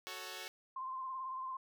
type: chord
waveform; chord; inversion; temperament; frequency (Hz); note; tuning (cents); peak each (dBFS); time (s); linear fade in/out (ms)
5% pulse; F# minor; none; equal; 370 / 440 / 554.4; F#4 / A4 / C#5; 0 / 0 / 0; -37; 0.07-0.48; 0
type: tone with vibrato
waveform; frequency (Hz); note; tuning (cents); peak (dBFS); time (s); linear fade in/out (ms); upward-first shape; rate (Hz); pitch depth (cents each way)
sine; 1045; C6; -2; -39; 0.76-1.57; 5; triangle; 18; 44
effects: none